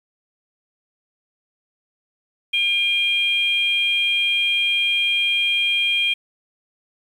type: tone pair together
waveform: sine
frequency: 2408 / 3218 Hz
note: D7 / G7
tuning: +43 / +45 cents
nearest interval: perfect fourth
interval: 502 cents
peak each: -19 dBFS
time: 2.53-6.14 s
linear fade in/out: 10 ms
effects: tanh soft clip ceiling -9 dBFS + 8-bit